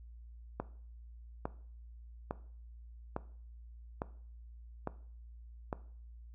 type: click train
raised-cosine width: 1 ms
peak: -21 dBFS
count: 7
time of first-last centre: 0.6-5.728 s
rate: 1.17 Hz
effects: noise-tail reverb RT60 0.5 s tail -17 dB re dry + added 58 Hz sine -49 dBFS peak until 6.34 s